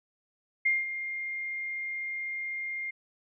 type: tone with ADSR envelope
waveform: sine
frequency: 2116 Hz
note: C7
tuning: 19 cents sharp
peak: -21 dBFS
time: 0.65-2.91 s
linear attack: 11 ms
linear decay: 190 ms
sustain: -11 dB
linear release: 11 ms
effects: none